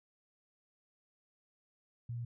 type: tone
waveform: sine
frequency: 118.7 Hz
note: A#2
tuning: 32 cents sharp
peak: -37 dBFS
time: 2.09-2.25 s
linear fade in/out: 5 ms
effects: none